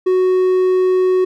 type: tone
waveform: triangle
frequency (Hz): 370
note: F#4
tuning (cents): 0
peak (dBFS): -9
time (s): 0.06-1.25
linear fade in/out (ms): 10
effects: none